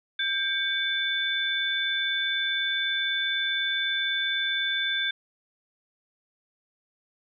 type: tone cluster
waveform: sine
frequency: 1587 / 2251 / 3516 Hz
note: G6 / C#7 / A7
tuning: +21 / +26 / -2 cents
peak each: -28 / -35 / -27 dBFS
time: 0.19-5.11 s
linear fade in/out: 5 ms
effects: none